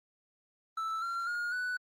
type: tone with pitch steps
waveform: triangle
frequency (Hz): 1318.5 / 1372.1 / 1427.9 / 1486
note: E6 / F6 / F6 / F#6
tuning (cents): 0 / -31 / +38 / +7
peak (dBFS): -30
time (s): 0.77-1.77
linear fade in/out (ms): 5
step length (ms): 250
effects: Opus 24 kbps